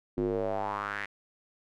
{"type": "tone with band-pass filter sweep", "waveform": "square", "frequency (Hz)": 50.8, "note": "G#1", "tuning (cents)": -38, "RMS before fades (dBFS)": -32, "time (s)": [0.17, 1.06], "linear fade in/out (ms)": 10, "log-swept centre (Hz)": [310, 2000], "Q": 4.1, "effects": []}